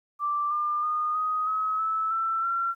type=tone with pitch steps; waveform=sine; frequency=1174 / 1199.4 / 1225.3 / 1251.7 / 1278.8 / 1306.4 / 1334.6 / 1363.5 Hz; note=D6 / D6 / D#6 / D#6 / D#6 / E6 / E6 / F6; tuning=-1 / +36 / -27 / +10 / +47 / -16 / +21 / -42 cents; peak=-24 dBFS; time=0.19-2.75 s; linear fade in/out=50 ms; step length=320 ms; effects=11-bit